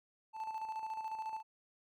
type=tone with tremolo; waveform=triangle; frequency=879 Hz; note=A5; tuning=2 cents flat; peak=-35 dBFS; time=0.33-1.43 s; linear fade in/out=50 ms; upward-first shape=square; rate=14 Hz; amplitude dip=50%; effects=none